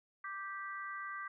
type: harmonic tone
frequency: 392 Hz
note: G4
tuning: in tune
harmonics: 3 / 4 / 5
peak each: -43 / -45 / -47 dBFS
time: 0.24-1.28 s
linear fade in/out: 5 ms
effects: none